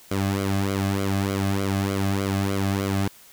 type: tone with flanger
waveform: sawtooth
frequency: 98 Hz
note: G2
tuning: in tune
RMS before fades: -24 dBFS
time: 0.11-3.08 s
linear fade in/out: 5 ms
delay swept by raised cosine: 1.1 to 2.2 ms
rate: 3.3 Hz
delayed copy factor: -0.8
effects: white hiss -50 dBFS RMS until 3.32 s